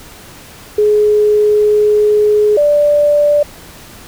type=tone pair in turn; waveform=sine; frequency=420.6 / 587.2 Hz; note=G#4 / D5; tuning=+22 / 0 cents; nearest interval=tritone; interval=578 cents; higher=second; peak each=-7 dBFS; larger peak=neither; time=0.78-2.57 / 2.57-3.43 s; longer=first; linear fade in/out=5 ms; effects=pink hiss -36 dBFS RMS until 4.07 s